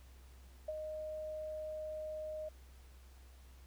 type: tone with ADSR envelope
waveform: sine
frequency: 619 Hz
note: D#5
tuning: 9 cents flat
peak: -35 dBFS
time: 0.68-2.49 s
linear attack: 7 ms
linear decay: 31 ms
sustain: -5 dB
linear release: 7 ms
effects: added 64 Hz sine -55 dBFS peak until 3.66 s + pink hiss -66 dBFS RMS until 3.66 s